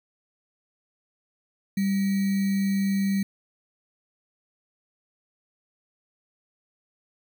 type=tone with sample-and-hold; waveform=sine; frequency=196 Hz; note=G3; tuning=in tune; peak=-21 dBFS; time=1.77-3.23 s; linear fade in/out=5 ms; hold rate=2100 Hz; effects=none